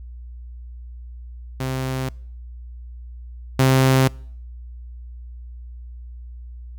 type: tone pair in turn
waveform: sawtooth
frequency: 130.81 / 131.8 Hz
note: C3 / C3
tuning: 0 / +13 cents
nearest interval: unison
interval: 13 cents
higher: second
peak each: -19 / -9 dBFS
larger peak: second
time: 1.6-2.09 / 3.59-4.08 s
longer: neither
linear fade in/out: 5 ms
effects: noise-tail reverb RT60 0.6 s tail -26 dB re dry + added 60 Hz sine -34 dBFS peak until 6.78 s